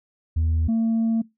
sine tone pair in turn, 80.5 / 226.2 Hz, E2 / A3, -41 / +48 cents, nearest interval octave + tritone, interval 1789 cents, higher second, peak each -16 dBFS, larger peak neither, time 0.36-0.68 / 0.68-1.22 s, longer second, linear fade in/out 10 ms, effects noise-tail reverb RT60 0.2 s tail -23 dB re dry + tanh soft clip ceiling -17 dBFS

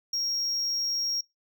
triangle tone, 5588 Hz, F8, in tune, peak -25 dBFS, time 0.13-1.21 s, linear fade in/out 5 ms, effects noise-tail reverb RT60 0.2 s tail -25 dB re dry

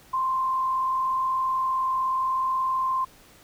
sine tone with frequency modulation, 1046 Hz, C6, 1 cent flat, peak -22 dBFS, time 0.13-3.05 s, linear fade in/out 10 ms, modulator 40.8 Hz, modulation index 0.4, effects pink hiss -53 dBFS RMS until 3.43 s

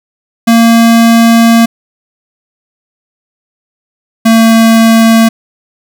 square tone pair in turn, 230 / 226 Hz, A#3 / A3, -23 / +47 cents, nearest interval unison, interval 30 cents, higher first, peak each -3 dBFS, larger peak neither, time 0.47-1.66 / 4.25-5.29 s, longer first, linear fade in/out 10 ms, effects none

